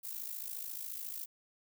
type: noise with amplitude modulation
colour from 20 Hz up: violet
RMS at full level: -39 dBFS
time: 0.03-1.26 s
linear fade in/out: 20 ms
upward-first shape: sine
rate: 54.2 Hz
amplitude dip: 70%
effects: none